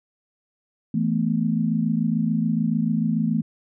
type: chord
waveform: sine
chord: E suspended fourth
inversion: none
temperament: equal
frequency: 164.81 / 220 / 246.9 Hz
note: E3 / A3 / B3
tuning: 0 / 0 / 0 cents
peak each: -24 / -22 / -26 dBFS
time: 0.94-3.42 s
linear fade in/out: 5 ms
effects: none